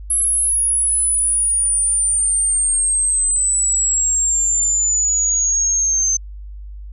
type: exponential sweep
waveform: sine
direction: down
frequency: 10930 to 6230 Hz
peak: -14 dBFS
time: 0.1-6.17 s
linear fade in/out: 5 ms
effects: added 50 Hz sine -30 dBFS peak until 6.92 s

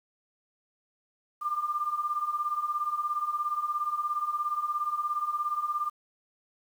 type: beating tone pair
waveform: sine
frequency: 1185 / 1202 Hz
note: D6 / D6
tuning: +15 / +40 cents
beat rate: 17 Hz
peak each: -33 / -29 dBFS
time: 1.41-5.9 s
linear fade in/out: 20 ms
effects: 9-bit

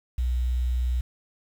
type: tone with quantisation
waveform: sine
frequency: 61.74 Hz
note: B1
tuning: in tune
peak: -22 dBFS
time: 0.18-1.01 s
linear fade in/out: 5 ms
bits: 8
effects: none

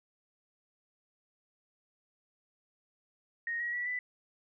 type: tone with pitch steps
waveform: sine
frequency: 1864.7 / 1905 / 1946.1 / 1988.2 Hz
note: A#6 / A#6 / B6 / B6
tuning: 0 / +37 / -26 / +11 cents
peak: -32 dBFS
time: 3.47-3.99 s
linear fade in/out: 2 ms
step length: 130 ms
effects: none

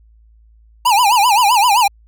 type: tone with vibrato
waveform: square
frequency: 893 Hz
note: A5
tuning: 25 cents sharp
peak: -10 dBFS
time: 0.85-1.88 s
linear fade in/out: 10 ms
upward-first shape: sine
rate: 7.7 Hz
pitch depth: 210 cents each way
effects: added 55 Hz sine -45 dBFS peak until 2.07 s

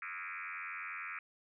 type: tone with frequency modulation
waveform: sine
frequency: 1838 Hz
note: A#6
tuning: 25 cents flat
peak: -40 dBFS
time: 0.02-1.19 s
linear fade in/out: 2 ms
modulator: 89 Hz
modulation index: 7
effects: none

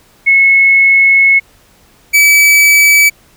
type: tone pair in turn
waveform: sine / 45% pulse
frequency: 2188 / 2295 Hz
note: C#7 / D7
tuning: -23 / -40 cents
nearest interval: minor second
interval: 83 cents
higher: second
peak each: -4 dBFS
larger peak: neither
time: 0.26-1.4 / 2.13-3.1 s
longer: first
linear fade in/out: 20 ms
effects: pink hiss -47 dBFS RMS until 3.36 s

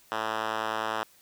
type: tone with band-pass filter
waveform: 5% pulse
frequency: 110 Hz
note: A2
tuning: in tune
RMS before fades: -31 dBFS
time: 0.12-1.03 s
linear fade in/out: 0 ms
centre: 1400 Hz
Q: 0.73
effects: white hiss -59 dBFS RMS until 1.21 s

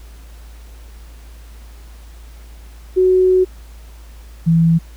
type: tone pair in turn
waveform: sine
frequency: 370.7 / 165.13 Hz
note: F#4 / E3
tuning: +3 / +3 cents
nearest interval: octave + major second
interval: 1400 cents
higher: first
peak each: -9 dBFS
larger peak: neither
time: 2.96-3.45 / 4.46-4.79 s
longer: first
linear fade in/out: 20 ms
effects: added 56 Hz sine -35 dBFS peak until 4.96 s + pink hiss -48 dBFS RMS until 4.96 s

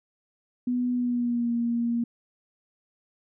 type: tone with pitch glide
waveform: sine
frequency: 246.9 to 235.3 Hz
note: B3 to A#3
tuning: 0 to +16 cents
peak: -23 dBFS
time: 0.67-2.04 s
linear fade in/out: 5 ms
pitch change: -84 cents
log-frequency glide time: 0.94-1.52 s
effects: none

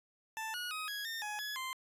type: tone with pitch steps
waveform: 20% pulse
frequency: 883 / 1453 / 1259 / 1663 / 1819 / 840 / 1691 / 1043 Hz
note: A5 / F#6 / D#6 / G#6 / A#6 / G#5 / G#6 / C6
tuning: +6 / -32 / +20 / +2 / -43 / +19 / +31 / -6 cents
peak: -33 dBFS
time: 0.37-1.73 s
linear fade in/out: 0 ms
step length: 170 ms
effects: resampled to 32000 Hz + 12-bit

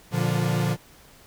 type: chord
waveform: 45% pulse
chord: Bb major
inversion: none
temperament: equal with one note detuned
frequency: 118.3 / 146.83 / 174.61 Hz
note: Bb2 / D3 / F3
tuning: +26 / 0 / 0 cents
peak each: -26 dBFS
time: 0.11-0.77 s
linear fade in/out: 50 ms
effects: pink hiss -52 dBFS RMS until 1.26 s

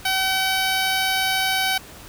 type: tone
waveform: 10% pulse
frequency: 762 Hz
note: G5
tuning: 49 cents flat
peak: -11 dBFS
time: 0.05-1.78 s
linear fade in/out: 5 ms
effects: pink hiss -42 dBFS RMS until 2.08 s

